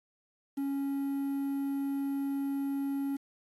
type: tone with quantisation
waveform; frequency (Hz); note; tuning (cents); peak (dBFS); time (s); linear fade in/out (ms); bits
triangle; 277.2; C#4; 0; -28; 0.57-3.17; 10; 9
effects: AAC 64 kbps